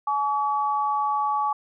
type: tone pair together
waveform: sine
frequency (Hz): 848 / 1139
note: G#5 / C#6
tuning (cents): +36 / +47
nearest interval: perfect fourth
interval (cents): 511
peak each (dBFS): -24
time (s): 0.07-1.53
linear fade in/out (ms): 5
effects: none